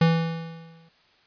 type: tone with exponential decay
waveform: square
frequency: 164.81 Hz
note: E3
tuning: in tune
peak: -15 dBFS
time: 0.01-0.89 s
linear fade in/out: 5 ms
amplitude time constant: 190 ms
effects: white hiss -60 dBFS RMS until 1.26 s + resampled to 11025 Hz